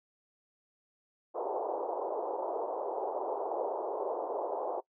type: band-pass noise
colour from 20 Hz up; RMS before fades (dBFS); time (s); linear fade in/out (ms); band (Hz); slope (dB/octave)
pink; -35; 1.34-4.81; 20; 380 to 940; 48
effects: noise-tail reverb RT60 0.1 s tail -22 dB re dry